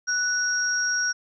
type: tone pair together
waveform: sine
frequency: 1480 / 5614 Hz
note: F#6 / F8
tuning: 0 / +8 cents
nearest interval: octave + major seventh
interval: 2308 cents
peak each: -24 / -25 dBFS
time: 0.07-1.13 s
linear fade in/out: 20 ms
effects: none